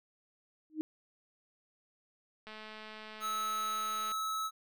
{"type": "tone with exponential growth", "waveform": "sine", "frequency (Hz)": 311.1, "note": "D#4", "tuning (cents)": 0, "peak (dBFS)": -27, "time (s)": [0.7, 0.81], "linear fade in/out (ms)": 0, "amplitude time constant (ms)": 23}
{"type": "click train", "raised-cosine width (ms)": 0.3, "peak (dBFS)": -32, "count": 357, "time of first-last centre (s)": [2.47, 4.118], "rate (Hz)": 216}
{"type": "tone", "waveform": "square", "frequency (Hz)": 1297, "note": "E6", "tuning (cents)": -28, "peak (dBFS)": -34, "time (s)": [3.2, 4.51], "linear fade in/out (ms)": 50}
{"effects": []}